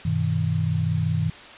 sine chord, G augmented, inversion none, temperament equal with one note detuned, 98 / 123.47 / 158.92 Hz, G2 / B2 / D#3, 0 / 0 / +37 cents, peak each -25 / -27 / -23 dBFS, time 0.05-1.3 s, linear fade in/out 5 ms, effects white hiss -42 dBFS RMS until 1.57 s + resampled to 8000 Hz

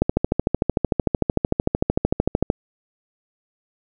click train, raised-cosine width 2 ms, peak -3 dBFS, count 34, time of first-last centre 0.02-2.501 s, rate 13.3 Hz, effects none

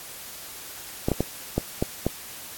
clicks, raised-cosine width 2 ms, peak -8 dBFS, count 6, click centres 1.085 / 1.117 / 1.206 / 1.58 / 1.825 / 2.066 s, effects white hiss -40 dBFS RMS until 2.57 s + AAC 64 kbps

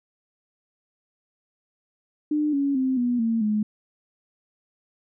sine tone with pitch steps, 300 / 279.9 / 261.2 / 243.7 / 227.4 / 212.1 Hz, D4 / C#4 / C4 / B3 / A#3 / G#3, +37 / +17 / -3 / -23 / -43 / +37 cents, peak -20 dBFS, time 2.31-3.63 s, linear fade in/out 5 ms, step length 220 ms, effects none

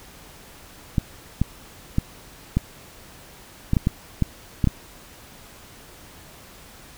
clicks, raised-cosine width 5 ms, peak -6 dBFS, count 10, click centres 0.982 / 1.416 / 1.984 / 2.57 / 3.734 / 3.768 / 3.871 / 4.223 / 4.642 / 4.673 s, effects pink hiss -46 dBFS RMS until 6.97 s

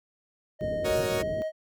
triangle tone with pitch glide, 618 to 629.2 Hz, D#5 to D#5, -12 to +19 cents, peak -26 dBFS, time 0.59-1.52 s, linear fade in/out 50 ms, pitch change +31 cents, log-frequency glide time 1.05-1.29 s
pink low-pass noise, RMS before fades -34 dBFS, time 0.61-1.42 s, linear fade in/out 0 ms, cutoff 500 Hz, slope 96 dB/octave
40% pulse chord, D# minor seventh, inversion first, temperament equal, 370 / 466.2 / 554.4 / 622.3 Hz, F#4 / A#4 / C#5 / D#5, 0 / 0 / 0 / 0 cents, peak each -31 dBFS, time 0.84-1.23 s, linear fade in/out 20 ms
effects high-pass 60 Hz 12 dB/octave

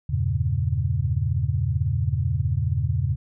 sine chord, E diminished seventh, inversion none, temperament equal, 82.41 / 98 / 116.54 / 138.59 Hz, E2 / G2 / Bb2 / Db3, 0 / 0 / 0 / 0 cents, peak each -26 dBFS, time 0.09-3.16 s, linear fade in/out 10 ms, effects none

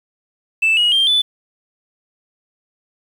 sine tone with pitch steps, 2642 / 2898 / 3178 / 3486 Hz, E7 / F#7 / G7 / A7, +3 / -37 / +23 / -17 cents, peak -10 dBFS, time 0.62-1.22 s, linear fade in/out 10 ms, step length 150 ms, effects tanh soft clip ceiling -9 dBFS + 7-bit

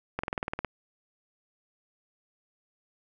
slowing click train, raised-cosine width 0.5 ms, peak -15 dBFS, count 10, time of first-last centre 0.19-0.647 s, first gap 45 ms, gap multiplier 1.03, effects none

